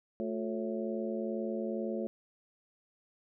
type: harmonic tone with a mistuned harmonic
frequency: 110 Hz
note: A2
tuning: in tune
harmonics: 2 / 3 / 4 / 5 / 6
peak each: -36 / -38 / -41 / -39 / -45 dBFS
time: 0.2-2.07 s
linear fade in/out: 0 ms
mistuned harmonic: 3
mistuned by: +140 cents
effects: none